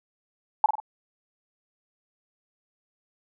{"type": "tone with echo", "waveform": "sine", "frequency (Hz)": 860, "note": "A5", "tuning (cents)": -40, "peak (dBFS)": -12, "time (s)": [0.64, 0.66], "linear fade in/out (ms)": 2, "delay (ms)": 47, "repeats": 3, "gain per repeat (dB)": -7, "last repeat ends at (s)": 0.801, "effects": []}